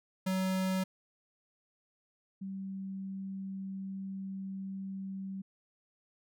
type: tone pair in turn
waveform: square / sine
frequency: 188 / 192.95 Hz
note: F#3 / G3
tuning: +28 / -27 cents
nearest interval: unison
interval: 45 cents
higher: second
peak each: -30 / -37 dBFS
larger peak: first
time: 0.26-0.84 / 2.41-5.42 s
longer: second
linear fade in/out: 10 ms
effects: none